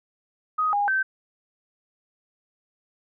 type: tone with pitch steps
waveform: sine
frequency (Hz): 1253 / 816 / 1548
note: D#6 / G#5 / G6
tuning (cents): +12 / -31 / -22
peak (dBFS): -20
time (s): 0.58-1.03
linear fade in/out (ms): 10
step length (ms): 150
effects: none